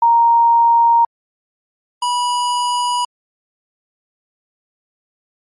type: tone pair in turn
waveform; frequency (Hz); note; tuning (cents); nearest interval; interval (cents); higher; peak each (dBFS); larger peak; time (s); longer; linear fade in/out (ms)
sine / square; 932.3 / 975.9; A#5 / B5; 0 / -21; minor second; 79; second; -8 / -16; first; 0.02-1.05 / 2.02-3.05; neither; 5
effects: MP3 48 kbps